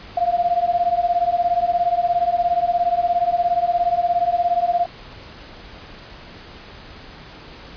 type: beating tone pair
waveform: sine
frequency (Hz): 691 / 708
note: F5 / F5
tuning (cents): -19 / +23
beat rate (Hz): 17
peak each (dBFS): -19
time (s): 0.17-4.86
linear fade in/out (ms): 5
effects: pink hiss -40 dBFS RMS until 7.76 s + resampled to 11025 Hz